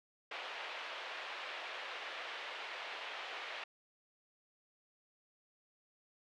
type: band-pass noise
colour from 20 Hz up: white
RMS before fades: -45 dBFS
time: 0.31-3.64 s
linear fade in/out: 5 ms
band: 460 to 3200 Hz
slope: 24 dB/octave
effects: none